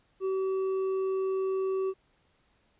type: tone with hard clipping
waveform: sine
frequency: 381.7 Hz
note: G4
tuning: 46 cents flat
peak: -28 dBFS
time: 0.2-1.94 s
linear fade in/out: 50 ms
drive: 4 dB
effects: pink hiss -69 dBFS RMS until 2.79 s + resampled to 8000 Hz